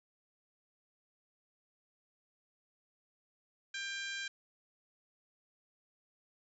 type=harmonic tone with a mistuned harmonic; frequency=794 Hz; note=G5; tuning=22 cents sharp; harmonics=2 / 3 / 4 / 5 / 6 / 7 / 8 / 9; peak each=-41 / -45 / -46 / -47 / -54 / -54 / -54 / -52 dBFS; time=3.74-4.28 s; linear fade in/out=5 ms; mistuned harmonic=9; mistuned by=+21 cents; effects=none